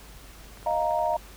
clicks, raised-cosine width 0.5 ms, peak -32 dBFS, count 9, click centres 0.573 / 0.629 / 0.671 / 0.71 / 0.822 / 0.909 / 0.99 / 1.059 / 1.137 s
sine chord, Eb suspended second, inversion none, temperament equal, 622.3 / 698.5 / 932.3 Hz, Eb5 / F5 / Bb5, 0 / 0 / 0 cents, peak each -27 dBFS, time 0.66-1.17 s, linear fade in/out 5 ms
effects added 50 Hz sine -47 dBFS peak until 1.36 s + pink hiss -49 dBFS RMS until 1.36 s

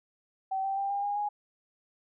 sine tone with pitch steps, 768 / 779.6 / 791.4 / 803.4 / 815.5 / 827.9 Hz, G5 / G5 / G5 / G5 / G#5 / G#5, -36 / -10 / +16 / +42 / -32 / -6 cents, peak -28 dBFS, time 0.51-1.29 s, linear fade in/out 10 ms, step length 130 ms, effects none

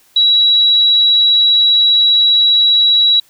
sine tone, 3895 Hz, B7, 25 cents flat, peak -7 dBFS, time 0.16-3.2 s, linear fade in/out 5 ms, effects white hiss -51 dBFS RMS until 3.29 s

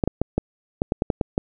clicks, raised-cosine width 2 ms, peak -6 dBFS, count 10, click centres 0.038 / 0.076 / 0.216 / 0.38 / 0.819 / 0.921 / 1.021 / 1.102 / 1.212 / 1.379 s, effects none

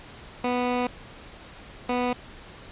15% pulse tone pair in turn, 246.9 / 246.9 Hz, B3 / B3, 0 / 0 cents, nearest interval unison, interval 0 cents, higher neither, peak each -17 dBFS, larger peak neither, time 0.44-0.87 / 1.89-2.13 s, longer first, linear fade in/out 2 ms, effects pink hiss -45 dBFS RMS until 2.71 s + resampled to 8000 Hz

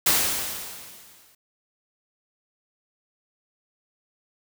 white noise with exponential decay, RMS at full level -18 dBFS, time 0.06-1.35 s, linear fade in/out 5 ms, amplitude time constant 280 ms, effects none

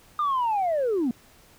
sine linear sweep, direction down, 1226 to 221.7 Hz, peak -20 dBFS, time 0.19-1.11 s, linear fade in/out 2 ms, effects tanh soft clip ceiling -19 dBFS + pink hiss -55 dBFS RMS until 1.58 s

